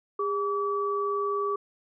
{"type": "tone pair together", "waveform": "sine", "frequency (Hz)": [405.9, 1148.1], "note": ["G#4", "D6"], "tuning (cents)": [-40, -40], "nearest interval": "octave + tritone", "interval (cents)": 1800, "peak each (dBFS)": -28, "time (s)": [0.19, 1.56], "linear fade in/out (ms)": 5, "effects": []}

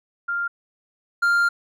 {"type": "tone pair in turn", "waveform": ["sine", "triangle"], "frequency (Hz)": [1396.9, 1396.9], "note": ["F6", "F6"], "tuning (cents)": [0, 0], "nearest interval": "unison", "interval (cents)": 0, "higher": "neither", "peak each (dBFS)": [-22, -14], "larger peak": "second", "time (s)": [[0.28, 0.48], [1.22, 1.49]], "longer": "second", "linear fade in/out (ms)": 10, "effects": []}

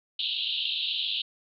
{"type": "band-pass noise", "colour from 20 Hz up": "pink", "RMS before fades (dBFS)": -30, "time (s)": [0.19, 1.22], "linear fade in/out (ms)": 5, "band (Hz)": [2800, 4100], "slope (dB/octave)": 96, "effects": []}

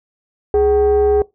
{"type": "tone with frequency modulation", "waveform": "sine", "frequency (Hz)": 415.3, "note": "G#4", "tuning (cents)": 0, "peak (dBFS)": -9, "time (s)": [0.54, 1.22], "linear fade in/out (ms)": 2, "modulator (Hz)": 348, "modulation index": 0.49, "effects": ["noise-tail reverb RT60 0.2 s tail -22 dB re dry", "tanh soft clip ceiling -7 dBFS"]}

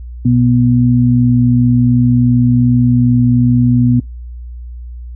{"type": "tone pair together", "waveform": "sine", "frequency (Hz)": [122.11, 244.8], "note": ["B2", "B3"], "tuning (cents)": [-19, -15], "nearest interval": "octave", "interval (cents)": 1204, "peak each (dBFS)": -10, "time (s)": [0.25, 4], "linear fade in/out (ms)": 5, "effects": ["noise-tail reverb RT60 0.2 s tail -24 dB re dry", "added 60 Hz sine -25 dBFS peak until 5.15 s"]}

